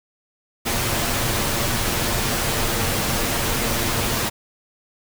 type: noise with comb filter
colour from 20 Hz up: pink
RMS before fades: -22 dBFS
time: 0.65-4.3 s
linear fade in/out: 20 ms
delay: 8.7 ms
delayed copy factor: +0.5
effects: none